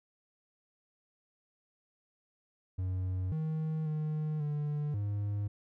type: tone with pitch steps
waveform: triangle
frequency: 92.6 / 157.4 / 153.8 / 148 / 102.5 Hz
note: F#2 / D#3 / D#3 / D3 / G#2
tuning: +2 / +20 / -20 / +14 / -22 cents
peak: -29 dBFS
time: 2.78-5.48 s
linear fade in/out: 10 ms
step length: 540 ms
effects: none